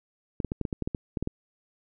clicks, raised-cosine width 3 ms, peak -16 dBFS, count 12, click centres 0.402 / 0.447 / 0.519 / 0.613 / 0.652 / 0.728 / 0.823 / 0.875 / 0.948 / 1.172 / 1.226 / 1.274 s, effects none

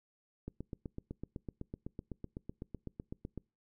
click train, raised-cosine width 3 ms, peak -28 dBFS, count 24, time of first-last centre 0.48-3.377 s, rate 7.94 Hz, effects noise-tail reverb RT60 0.3 s tail -26 dB re dry

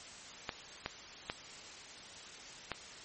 clicks, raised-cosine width 0.3 ms, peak -19 dBFS, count 4, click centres 0.492 / 0.861 / 1.299 / 2.717 s, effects white hiss -50 dBFS RMS until 3.04 s + MP3 32 kbps

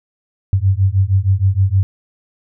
sine beating tone pair, 93.4 / 99.8 Hz, F#2 / G2, +17 / +32 cents, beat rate 6.4 Hz, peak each -14 dBFS, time 0.53-1.83 s, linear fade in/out 0 ms, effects none

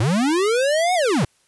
square linear two-way sweep, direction up then down, 97.9 to 747 to 97.9 Hz, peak -17 dBFS, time 0-1.25 s, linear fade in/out 5 ms, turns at 0.94 s, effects white hiss -61 dBFS RMS until 1.47 s + resampled to 24000 Hz

